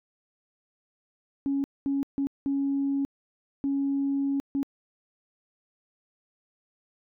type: tone bursts at uneven times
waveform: sine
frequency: 277.2 Hz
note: C#4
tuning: in tune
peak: -23 dBFS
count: 6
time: 1.46-1.64 / 1.86-2.03 / 2.18-2.27 / 2.46-3.05 / 3.64-4.4 / 4.55-4.63 s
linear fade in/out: 0 ms
effects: tanh soft clip ceiling -19 dBFS